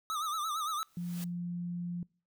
square tone with vibrato, 1244.5 Hz, D#6, in tune, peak -33 dBFS, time 0.1-0.83 s, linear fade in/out 0 ms, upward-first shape sine, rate 8.8 Hz, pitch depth 100 cents each way
white noise with exponential growth, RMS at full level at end -44 dBFS, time 0.73-1.24 s, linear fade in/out 0 ms, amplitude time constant 110 ms
sine tone, 174.61 Hz, F3, in tune, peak -34 dBFS, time 0.97-2.03 s, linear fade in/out 2 ms
effects noise-tail reverb RT60 0.4 s tail -26 dB re dry

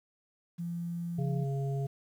sine tone, 171.2 Hz, F3, 34 cents flat, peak -33 dBFS, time 0.58-1.45 s, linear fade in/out 20 ms
harmonic tone, 137.5 Hz, C#3, 14 cents flat, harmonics 1 / 3 / 5, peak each -30 / -40 / -44 dBFS, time 1.18-1.87 s, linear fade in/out 10 ms
effects 10-bit

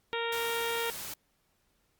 harmonic tone, 464.1 Hz, A#4, 8 cents flat, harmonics 1 / 2 / 3 / 4 / 5 / 6 / 7 / 8, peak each -34 / -37 / -39 / -40 / -41 / -42 / -42 / -43 dBFS, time 0.13-0.9 s, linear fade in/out 0 ms
white noise, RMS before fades -40 dBFS, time 0.32-1.14 s, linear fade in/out 5 ms
effects pink hiss -73 dBFS RMS until 1.99 s + Opus 48 kbps

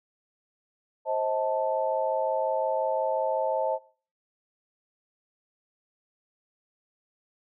sine chord, A diminished, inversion first, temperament just, 528 / 633.6 / 880 Hz, C5 / Eb5 / A5, +16 / +31 / 0 cents, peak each -29 dBFS, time 1.05-3.79 s, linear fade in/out 50 ms, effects noise-tail reverb RT60 0.4 s tail -19 dB re dry

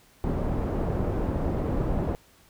pink low-pass noise, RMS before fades -27 dBFS, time 0.24-2.15 s, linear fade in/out 0 ms, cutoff 620 Hz, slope 12 dB/octave, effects pink hiss -58 dBFS RMS until 2.49 s

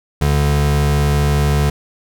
square tone pair together, 72.22 / 144.7 Hz, D2 / D3, -28 / -25 cents, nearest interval octave, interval 1203 cents, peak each -16 dBFS, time 0.21-1.7 s, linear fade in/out 5 ms, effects none

